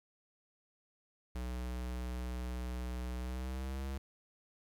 square tone with pitch glide, 61.74 to 67.33 Hz, B1 to C#2, 0 to -50 cents, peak -38 dBFS, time 1.35-3.98 s, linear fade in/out 5 ms, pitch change +150 cents, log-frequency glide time 3.17-3.85 s, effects 11-bit

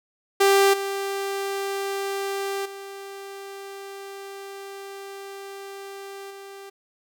sawtooth tone with level steps, 394.1 Hz, G4, 9 cents sharp, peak -11 / -22 / -32 / -35 dBFS, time 0.4-6.7 s, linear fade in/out 10 ms, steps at 0.73 / 2.65 / 6.3 s, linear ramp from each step 10 ms, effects none

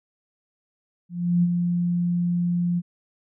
sine tone with ADSR envelope, 174.61 Hz, F3, in tune, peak -15 dBFS, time 1.09-2.82 s, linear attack 340 ms, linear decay 39 ms, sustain -5 dB, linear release 40 ms, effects none

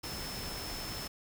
sine tone in noise, 5274 Hz, E8, in tune, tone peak -43 dBFS, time 0.03-1.08 s, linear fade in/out 10 ms, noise pink, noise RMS -41 dBFS, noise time 0.03-1.08 s, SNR -5 dB, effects none

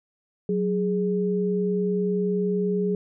sine tone pair together, 185 / 415.3 Hz, F#3 / G#4, 0 / 0 cents, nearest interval octave + major second, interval 1400 cents, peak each -24 dBFS, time 0.49-2.95 s, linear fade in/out 2 ms, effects none

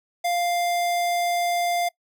square tone, 698.5 Hz, F5, in tune, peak -22 dBFS, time 0.24-1.89 s, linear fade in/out 10 ms, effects noise-tail reverb RT60 0.1 s tail -22 dB re dry

